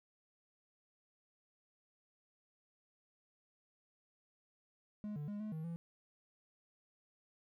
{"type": "tone with pitch steps", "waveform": "triangle", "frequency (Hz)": [209.6, 147.5, 206.1, 214.1, 158.3, 168.1], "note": ["G#3", "D3", "G#3", "A3", "D#3", "E3"], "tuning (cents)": [16, 8, -13, -47, 30, 34], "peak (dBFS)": -38, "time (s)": [5.04, 5.76], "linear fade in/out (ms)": 0, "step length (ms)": 120, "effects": ["13-bit"]}